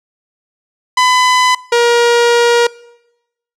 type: tone pair in turn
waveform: sawtooth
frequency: 1005 / 474.3 Hz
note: B5 / A#4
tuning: +30 / +30 cents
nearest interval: octave + minor second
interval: 1300 cents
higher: first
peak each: -4 dBFS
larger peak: neither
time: 0.97-1.55 / 1.72-2.67 s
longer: second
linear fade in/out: 5 ms
effects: noise-tail reverb RT60 0.9 s tail -23 dB re dry + low-pass 7000 Hz 12 dB/octave